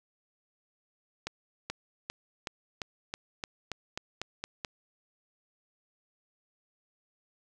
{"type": "accelerating click train", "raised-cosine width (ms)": 0.2, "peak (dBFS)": -17, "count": 12, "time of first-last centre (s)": [1.27, 4.648], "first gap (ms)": 430, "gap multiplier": 0.93, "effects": []}